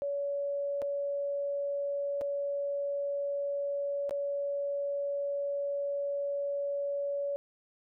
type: tone with dropouts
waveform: sine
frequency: 566 Hz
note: C#5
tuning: 36 cents sharp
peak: -30 dBFS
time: 0.02-7.36 s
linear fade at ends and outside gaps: 0 ms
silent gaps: 0.818-0.823 / 2.211-2.216 / 4.094-4.109 s
effects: none